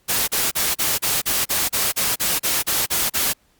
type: noise bursts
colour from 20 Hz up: white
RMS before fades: -20 dBFS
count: 14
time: 0.08-3.335 s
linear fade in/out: 20 ms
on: 200 ms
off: 35 ms
effects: pink hiss -61 dBFS RMS until 3.59 s + Opus 48 kbps